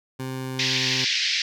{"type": "tone with pitch glide", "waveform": "20% pulse", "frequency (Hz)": [130.81, 129.76], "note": ["C3", "C3"], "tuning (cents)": [0, -14], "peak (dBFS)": -24, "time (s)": [0.19, 1.05], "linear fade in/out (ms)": 10, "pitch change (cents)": -14, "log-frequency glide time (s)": [0.36, 0.87]}
{"type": "band-pass noise", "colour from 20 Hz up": "white", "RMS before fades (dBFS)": -24, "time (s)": [0.59, 1.42], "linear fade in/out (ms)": 2, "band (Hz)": [1800, 5500], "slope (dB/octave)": 48}
{"effects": []}